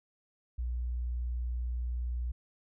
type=tone; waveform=sine; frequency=60.5 Hz; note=B1; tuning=35 cents flat; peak=-31 dBFS; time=0.58-2.32 s; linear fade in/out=10 ms; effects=none